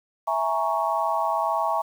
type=chord; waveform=sine; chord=A# half-diminished seventh; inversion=second; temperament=equal; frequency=659.3 / 830.6 / 932.3 / 1108.7 Hz; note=E5 / G#5 / A#5 / C#6; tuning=0 / 0 / 0 / 0 cents; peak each=-27 dBFS; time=0.27-1.82 s; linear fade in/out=10 ms; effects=8-bit